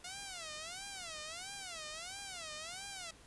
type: tone with vibrato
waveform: 5% pulse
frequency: 698 Hz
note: F5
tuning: 1 cent flat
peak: -32 dBFS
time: 0.04-3.11 s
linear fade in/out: 5 ms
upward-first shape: sine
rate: 1.5 Hz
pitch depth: 240 cents each way
effects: pink hiss -60 dBFS RMS until 3.26 s + resampled to 24000 Hz